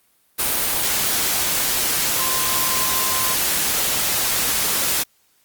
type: tone in noise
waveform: sine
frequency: 1040 Hz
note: C6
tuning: 11 cents flat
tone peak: -27 dBFS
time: 2.18-3.35 s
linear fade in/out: 20 ms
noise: white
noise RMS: -20 dBFS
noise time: 0.38-5.04 s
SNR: -10 dB
effects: white hiss -61 dBFS RMS until 5.44 s + Opus 32 kbps